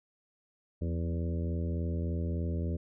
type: harmonic tone with a mistuned harmonic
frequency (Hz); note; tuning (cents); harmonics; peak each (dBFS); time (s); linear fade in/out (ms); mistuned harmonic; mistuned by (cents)
83.4; E2; +21; 1 / 2 / 3 / 4 / 5 / 6 / 7; -31 / -37 / -41 / -43 / -45 / -47 / -48; 0.81-2.77; 10; 2; +51
effects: none